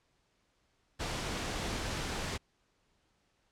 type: noise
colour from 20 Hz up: pink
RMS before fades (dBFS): -36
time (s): 0.99-2.38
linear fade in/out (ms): 20
effects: pink hiss -74 dBFS RMS until 3.51 s + low-pass 7000 Hz 12 dB/octave